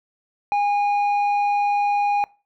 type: tone with low-pass filter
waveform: square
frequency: 818 Hz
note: G#5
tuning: 26 cents flat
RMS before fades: -20 dBFS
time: 0.52-2.24 s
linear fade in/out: 0 ms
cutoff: 1700 Hz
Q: 4.7
effects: noise-tail reverb RT60 0.3 s tail -22 dB re dry